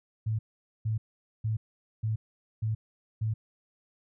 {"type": "tone bursts", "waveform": "sine", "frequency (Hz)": 109.8, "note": "A2", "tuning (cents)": -3, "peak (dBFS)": -26, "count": 6, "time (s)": [0.26, 3.34], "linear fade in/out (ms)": 10, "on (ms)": 130, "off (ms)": 460, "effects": []}